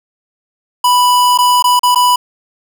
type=tone with dropouts; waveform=square; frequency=987.8 Hz; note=B5; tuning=in tune; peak=-8 dBFS; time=0.84-2.16 s; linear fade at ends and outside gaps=5 ms; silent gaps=1.377-1.386 / 1.625-1.641 / 1.794-1.832 / 1.948-1.957 s; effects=none